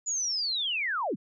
sine linear sweep, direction down, 7000 to 123.47 Hz, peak -27 dBFS, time 0.06-1.16 s, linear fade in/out 20 ms, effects none

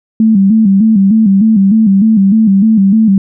sine tone with vibrato, 207.5 Hz, G#3, 1 cent flat, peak -4 dBFS, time 0.2-3.18 s, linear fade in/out 2 ms, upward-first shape square, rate 3.3 Hz, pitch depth 110 cents each way, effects none

